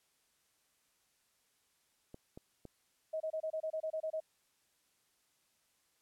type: clicks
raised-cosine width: 2 ms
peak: -35 dBFS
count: 3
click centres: 2.144 / 2.375 / 2.653 s
type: tone bursts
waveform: sine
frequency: 633 Hz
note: D#5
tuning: 30 cents sharp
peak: -34 dBFS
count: 11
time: 3.13-4.203 s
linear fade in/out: 10 ms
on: 73 ms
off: 27 ms
effects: white hiss -75 dBFS RMS until 6.01 s + low-pass 12000 Hz 12 dB/octave